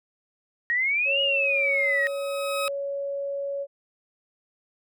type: exponential two-way sweep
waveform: sine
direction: up then down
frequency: 1864.7 to 2900 to 1864.7 Hz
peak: -21 dBFS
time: 0.7-2.07 s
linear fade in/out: 0 ms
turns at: 1.21 s
type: tone with exponential growth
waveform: 20% pulse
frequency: 1271 Hz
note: D#6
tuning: 36 cents sharp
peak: -20 dBFS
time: 1.02-2.68 s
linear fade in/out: 0 ms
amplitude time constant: 360 ms
type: tone with pitch glide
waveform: sine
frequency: 554.4 to 559.5 Hz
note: C#5 to C#5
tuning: 0 to +16 cents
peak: -27 dBFS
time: 1.05-3.67 s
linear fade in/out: 50 ms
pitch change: +16 cents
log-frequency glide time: 1.61-2.04 s
effects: none